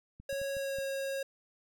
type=clicks; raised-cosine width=5 ms; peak=-37 dBFS; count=5; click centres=0.2 / 0.328 / 0.416 / 0.568 / 0.786 s
type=tone with pitch glide; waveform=square; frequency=551 to 544.4 Hz; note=C#5 to C#5; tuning=-11 to -31 cents; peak=-34 dBFS; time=0.29-1.23 s; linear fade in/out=5 ms; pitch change=-20 cents; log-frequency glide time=0.53-0.82 s
effects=none